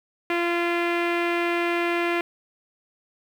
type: tone with low-pass filter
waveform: sawtooth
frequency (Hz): 344.2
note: F4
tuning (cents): -25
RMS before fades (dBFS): -24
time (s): 0.3-2.21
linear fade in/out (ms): 2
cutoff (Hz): 2400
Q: 2.8
effects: 8-bit